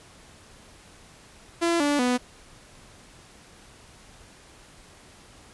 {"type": "tone with pitch steps", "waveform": "sawtooth", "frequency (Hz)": [338.8, 289.9, 248], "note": ["E4", "D4", "B3"], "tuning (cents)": [48, -22, 7], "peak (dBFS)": -17, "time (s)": [1.61, 2.18], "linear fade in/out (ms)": 20, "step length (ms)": 190, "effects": ["pink hiss -51 dBFS RMS until 5.53 s", "resampled to 24000 Hz"]}